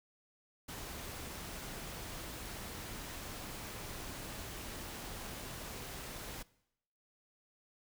pink noise, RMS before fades -45 dBFS, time 0.68-6.43 s, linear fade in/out 10 ms, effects noise-tail reverb RT60 0.8 s tail -21 dB re dry

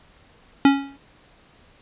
square tone with exponential decay, 277.2 Hz, C#4, in tune, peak -9 dBFS, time 0.65-0.97 s, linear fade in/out 2 ms, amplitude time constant 68 ms, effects pink hiss -54 dBFS RMS until 1.81 s + resampled to 8000 Hz

